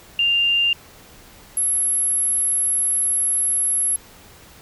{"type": "tone pair in turn", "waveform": "sine", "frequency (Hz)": [2794, 11176], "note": ["F7", "F9"], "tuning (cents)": [0, 0], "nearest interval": "2 octaves", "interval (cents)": 2400, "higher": "second", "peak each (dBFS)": [-15, -17], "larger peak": "first", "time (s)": [[0.19, 0.73], [1.57, 3.96]], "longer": "second", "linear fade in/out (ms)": 2, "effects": ["pink hiss -46 dBFS RMS until 4.61 s"]}